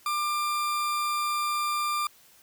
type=tone; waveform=40% pulse; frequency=1192 Hz; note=D6; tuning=25 cents sharp; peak=-25 dBFS; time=0.06-2.07 s; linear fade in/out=2 ms; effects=white hiss -57 dBFS RMS until 2.42 s